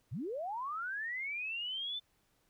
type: linear sweep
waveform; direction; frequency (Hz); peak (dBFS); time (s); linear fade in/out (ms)
sine; up; 85.2 to 3560; -36; 0.11-2; 20
effects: pink hiss -74 dBFS RMS until 2.49 s